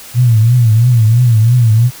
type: tone with vibrato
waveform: sine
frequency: 116.54 Hz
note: A#2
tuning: in tune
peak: -5 dBFS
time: 0.14-1.91 s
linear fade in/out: 50 ms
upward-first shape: triangle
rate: 3 Hz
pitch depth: 150 cents each way
effects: white hiss -33 dBFS RMS until 2 s